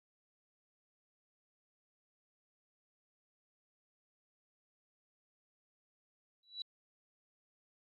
sine tone with exponential growth, 3934 Hz, B7, 7 cents flat, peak -35 dBFS, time 6.43-6.62 s, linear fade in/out 2 ms, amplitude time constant 41 ms, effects AAC 48 kbps

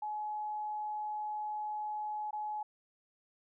sine tone with dropouts, 847 Hz, G#5, 34 cents sharp, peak -35 dBFS, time 0.02-2.63 s, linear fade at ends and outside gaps 5 ms, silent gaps 2.309-2.329 s, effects none

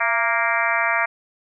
harmonic tone with a mistuned harmonic, 233.1 Hz, A#3, in tune, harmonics 3 / 4 / 5 / 6 / 7 / 8 / 9 / 10, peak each -26 / -26 / -26 / -26 / -26 / -26 / -26 / -26 dBFS, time 0-1.06 s, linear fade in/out 10 ms, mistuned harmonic 3, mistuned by -61 cents, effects none

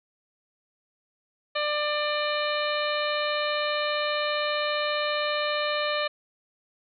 harmonic tone with a mistuned harmonic, 595 Hz, D5, 22 cents sharp, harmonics 1 / 2 / 3 / 4 / 5 / 6 / 7, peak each -28 / -31 / -33 / -34 / -35 / -36 / -36 dBFS, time 1.55-6.08 s, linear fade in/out 10 ms, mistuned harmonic 6, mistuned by +59 cents, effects none

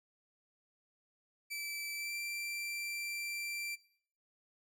sawtooth tone with pitch glide, 2320 to 2352 Hz, D7 to D7, -22 to +2 cents, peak -35 dBFS, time 1.5-3.76 s, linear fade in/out 20 ms, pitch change +24 cents, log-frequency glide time 1.95-2.15 s, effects noise-tail reverb RT60 0.6 s tail -20 dB re dry

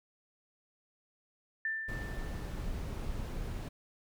sine tone with exponential decay, 1778 Hz, A6, 18 cents sharp, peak -30 dBFS, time 1.65-2.71 s, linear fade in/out 2 ms, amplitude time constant 230 ms
brown noise, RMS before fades -38 dBFS, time 1.88-3.69 s, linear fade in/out 10 ms
effects none

